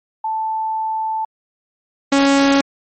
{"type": "tone pair in turn", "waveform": ["sine", "sawtooth"], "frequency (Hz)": [880, 277.2], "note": ["A5", "C#4"], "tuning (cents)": [0, 0], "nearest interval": "octave + minor sixth", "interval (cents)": 2000, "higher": "first", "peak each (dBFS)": [-18, -7], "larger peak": "second", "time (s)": [[0.24, 1.25], [2.12, 2.61]], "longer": "first", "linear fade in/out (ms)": 5, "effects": ["MP3 32 kbps"]}